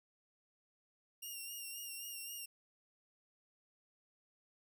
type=tone with vibrato; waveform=5% pulse; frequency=2794 Hz; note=F7; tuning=in tune; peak=-36 dBFS; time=1.22-2.46 s; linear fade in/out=10 ms; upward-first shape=sine; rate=3.8 Hz; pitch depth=40 cents each way; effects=none